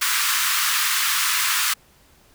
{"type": "high-pass noise", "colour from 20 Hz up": "pink", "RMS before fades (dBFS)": -21, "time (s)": [0.01, 1.74], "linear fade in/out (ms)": 10, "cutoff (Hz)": 1100, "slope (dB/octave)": 48, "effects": ["pink hiss -55 dBFS RMS until 2.34 s"]}